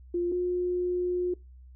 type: tone pair in turn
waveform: sine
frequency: 349.2 / 358 Hz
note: F4 / F4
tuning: 0 / +43 cents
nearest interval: unison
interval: 43 cents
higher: second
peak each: -25 dBFS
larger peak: neither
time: 0.14-0.32 / 0.32-1.34 s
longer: second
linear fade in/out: 5 ms
effects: noise-tail reverb RT60 0.2 s tail -22 dB re dry + added 63 Hz sine -47 dBFS peak until 1.75 s